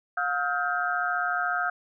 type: tone cluster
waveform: sine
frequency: 716 / 1279 / 1413 / 1571 Hz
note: F5 / D#6 / F6 / G6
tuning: +43 / +47 / +20 / +3 cents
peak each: -30 dBFS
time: 0.17-1.7 s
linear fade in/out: 5 ms
effects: none